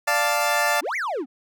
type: chord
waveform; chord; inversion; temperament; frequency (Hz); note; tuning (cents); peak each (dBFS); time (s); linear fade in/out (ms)
20% pulse; D minor; none; equal; 587.3 / 698.5 / 880; D5 / F5 / A5; 0 / 0 / 0; -19; 0.07-0.81; 10
type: exponential two-way sweep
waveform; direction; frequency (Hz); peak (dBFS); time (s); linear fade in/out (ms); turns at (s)
triangle; up then down; 233.1 to 2349 to 233.1; -22; 0.81-1.26; 50; 0.96
effects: none